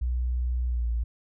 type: tone with pitch glide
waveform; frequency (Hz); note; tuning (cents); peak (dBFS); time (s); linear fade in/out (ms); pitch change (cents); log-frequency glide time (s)
sine; 61.4 to 57.95; B1 to A#1; -9 to -10; -24; 0.01-1.04; 10; -101; 0.67-0.88
effects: none